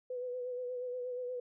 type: tone with vibrato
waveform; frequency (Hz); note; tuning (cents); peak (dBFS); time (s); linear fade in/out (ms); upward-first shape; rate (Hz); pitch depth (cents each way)
sine; 497.7; B4; +13; -36; 0.1-1.4; 5; sine; 8.4; 33
effects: none